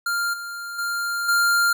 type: tone with level steps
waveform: square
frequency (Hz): 1397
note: F6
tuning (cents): 0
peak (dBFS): -22 / -31 / -24 / -17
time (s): 0.06-1.73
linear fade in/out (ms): 5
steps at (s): 0.33 / 0.78 / 1.28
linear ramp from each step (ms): 10
effects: none